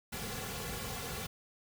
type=noise with comb filter; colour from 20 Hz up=pink; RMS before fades=-40 dBFS; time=0.12-1.27 s; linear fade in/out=10 ms; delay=3.2 ms; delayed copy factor=-0.8; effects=none